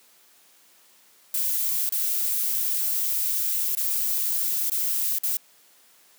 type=noise with dropouts; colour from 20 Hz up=violet; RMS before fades=-25 dBFS; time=1.34-5.37 s; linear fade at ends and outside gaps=2 ms; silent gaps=1.892-1.922 / 3.751-3.771 / 4.699-4.717 / 5.186-5.235 s; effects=white hiss -57 dBFS RMS until 6.18 s + high-pass 200 Hz 12 dB/octave